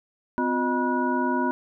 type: tone cluster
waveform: sine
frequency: 255.6 / 355.2 / 617 / 967 / 1466 Hz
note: C4 / F4 / D#5 / B5 / F#6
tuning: -40 / +29 / -15 / -37 / -16 cents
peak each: -25 / -29 / -33 / -26 / -32 dBFS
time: 0.38-1.51 s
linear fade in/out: 0 ms
effects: none